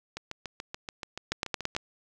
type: two click trains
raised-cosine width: 0.2 ms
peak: -19 / -11 dBFS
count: 12 / 5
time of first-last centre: 0.17-1.75 / 1.32-1.765 s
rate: 6.96 / 8.99 Hz
effects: none